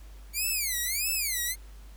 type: tone with vibrato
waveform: 5% pulse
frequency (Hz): 2241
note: C#7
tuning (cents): +18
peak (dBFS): -18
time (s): 0.33-1.56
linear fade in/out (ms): 50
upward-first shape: sine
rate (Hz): 1.6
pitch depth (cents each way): 280
effects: added 50 Hz sine -44 dBFS peak until 1.96 s + pink hiss -58 dBFS RMS until 1.96 s